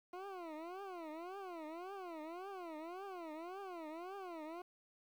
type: tone with vibrato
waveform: 20% pulse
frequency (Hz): 349.2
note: F4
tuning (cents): 0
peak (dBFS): -40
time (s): 0.13-4.62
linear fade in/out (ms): 5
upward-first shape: triangle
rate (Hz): 1.8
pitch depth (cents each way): 260
effects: low-pass 2000 Hz 12 dB/octave + 11-bit